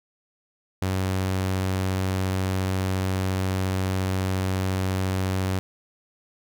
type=tone; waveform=sawtooth; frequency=94.3 Hz; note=F#2; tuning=33 cents sharp; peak=-19 dBFS; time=0.82-5.59 s; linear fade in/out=0 ms; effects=none